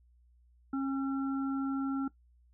harmonic tone, 271.3 Hz, C#4, 37 cents flat, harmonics 1 / 3 / 5, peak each -30 / -46 / -41 dBFS, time 0.73-2.08 s, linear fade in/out 5 ms, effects noise-tail reverb RT60 0.1 s tail -17 dB re dry + added 60 Hz sine -61 dBFS peak until 2.53 s

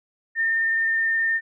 sine tone with vibrato, 1812 Hz, A#6, 50 cents flat, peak -19 dBFS, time 0.35-1.41 s, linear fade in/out 50 ms, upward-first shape sine, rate 19 Hz, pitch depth 13 cents each way, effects none

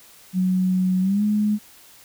sine tone with pitch glide, 185 to 210.1 Hz, F#3 to G#3, 0 to +20 cents, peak -17 dBFS, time 0.33-1.59 s, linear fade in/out 50 ms, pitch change +220 cents, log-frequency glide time 1.01-1.23 s, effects white hiss -49 dBFS RMS until 2.04 s

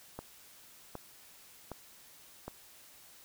click train, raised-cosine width 1 ms, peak -26 dBFS, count 4, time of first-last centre 0.19-2.48 s, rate 1.31 Hz, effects white hiss -57 dBFS RMS until 3.24 s

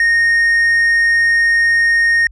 triangle tone, 1852 Hz, A#6, 12 cents flat, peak -8 dBFS, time 0-2.27 s, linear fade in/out 2 ms, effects added 50 Hz sine -37 dBFS peak until 2.31 s + resampled to 22050 Hz

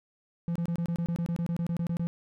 triangle tone bursts, 170 Hz, F3, 46 cents flat, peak -25 dBFS, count 16, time 0.48-2.07 s, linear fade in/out 0 ms, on 75 ms, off 26 ms, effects none

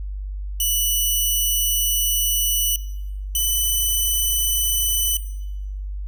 5% pulse tone pair in turn, 2960 / 2996 Hz, F#7 / F#7, 0 / +21 cents, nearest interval unison, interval 21 cents, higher second, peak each -10 dBFS, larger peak neither, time 0.6-2.76 / 3.35-5.17 s, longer first, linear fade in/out 2 ms, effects noise-tail reverb RT60 1.0 s tail -19 dB re dry + added 49 Hz sine -26 dBFS peak until 6.07 s

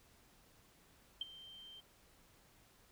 sine tone with ADSR envelope, 3136 Hz, G7, in tune, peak -34 dBFS, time 1.21-1.81 s, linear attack 4 ms, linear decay 19 ms, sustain -18 dB, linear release 16 ms, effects pink hiss -67 dBFS RMS until 2.91 s

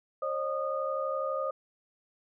sine tone cluster, 537 / 609 / 1229 Hz, C5 / D#5 / D#6, +45 / -37 / -22 cents, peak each -32 / -35 / -34 dBFS, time 0.22-1.51 s, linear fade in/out 5 ms, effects none

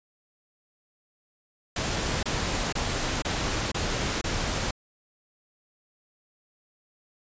pink noise bursts, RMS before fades -28 dBFS, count 6, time 1.76-4.71 s, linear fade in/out 5 ms, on 470 ms, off 26 ms, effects resampled to 16000 Hz

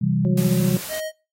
sine chord, C major, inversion none, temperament equal, 130.81 / 164.81 / 196 Hz, C3 / E3 / G3, 0 / 0 / 0 cents, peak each -22 dBFS, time 0.01-0.77 s, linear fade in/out 10 ms
harmonic tone, 181.8 Hz, F#3, 30 cents flat, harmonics 1 / 2 / 3, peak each -22 / -28 / -32 dBFS, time 0.25-0.77 s, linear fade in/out 0 ms
white noise, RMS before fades -33 dBFS, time 0.37-1 s, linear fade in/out 5 ms
square tone, 627 Hz, D#5, 13 cents sharp, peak -27 dBFS, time 0.88-1.12 s, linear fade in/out 50 ms
effects noise-tail reverb RT60 0.3 s tail -22 dB re dry + AAC 48 kbps

